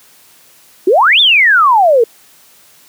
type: exponential two-way sweep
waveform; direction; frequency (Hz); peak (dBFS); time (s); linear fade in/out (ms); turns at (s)
sine; up then down; 337.3 to 3660 to 437.7; -5; 0.87-2.04; 5; 1.2
effects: white hiss -45 dBFS RMS until 2.88 s + high-pass 100 Hz 12 dB/octave